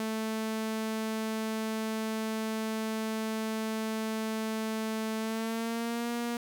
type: tone with pitch glide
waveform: sawtooth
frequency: 220 to 237.2 Hz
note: A3 to A#3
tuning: 0 to +30 cents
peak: -27 dBFS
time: 0-6.37 s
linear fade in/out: 2 ms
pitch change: +130 cents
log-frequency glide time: 5.18-6.1 s
effects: 10-bit